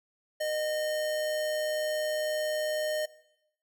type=tone with amplitude modulation; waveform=square; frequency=613 Hz; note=D#5; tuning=26 cents flat; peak=-28 dBFS; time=0.4-3.06 s; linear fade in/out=10 ms; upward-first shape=sine; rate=122 Hz; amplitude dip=30%; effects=noise-tail reverb RT60 0.8 s tail -18 dB re dry